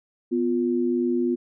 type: tone pair together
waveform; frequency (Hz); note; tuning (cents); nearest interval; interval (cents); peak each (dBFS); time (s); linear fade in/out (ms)
sine; 248.3 / 351.2; B3 / F4; +9 / +10; tritone; 601; -23 / -23; 0.31-1.36; 20
effects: none